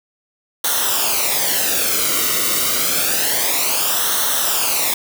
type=noise with flanger; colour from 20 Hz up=white; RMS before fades=-18 dBFS; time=0.64-4.94 s; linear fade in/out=5 ms; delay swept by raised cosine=0.41 to 1.21 ms; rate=0.28 Hz; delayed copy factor=-0.7; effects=none